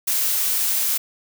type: noise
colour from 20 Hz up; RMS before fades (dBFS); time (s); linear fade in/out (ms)
blue; -21; 0.07-0.98; 10
effects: none